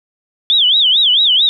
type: tone with vibrato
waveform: sine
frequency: 3375 Hz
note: G#7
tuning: 27 cents sharp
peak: -8 dBFS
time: 0.5-1.49 s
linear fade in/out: 0 ms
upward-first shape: sine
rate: 4.5 Hz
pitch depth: 240 cents each way
effects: none